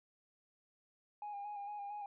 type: tone with vibrato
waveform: sine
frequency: 819 Hz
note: G#5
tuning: 24 cents flat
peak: -40 dBFS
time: 1.22-2.06 s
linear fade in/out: 2 ms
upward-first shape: square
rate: 4.4 Hz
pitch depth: 27 cents each way
effects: tanh soft clip ceiling -39 dBFS